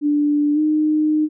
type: tone with pitch glide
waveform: sine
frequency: 293.7 to 306.5 Hz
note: D4 to D#4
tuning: 0 to -26 cents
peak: -14 dBFS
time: 0.01-1.29 s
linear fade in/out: 50 ms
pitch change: +74 cents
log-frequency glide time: 0.54-0.59 s
effects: none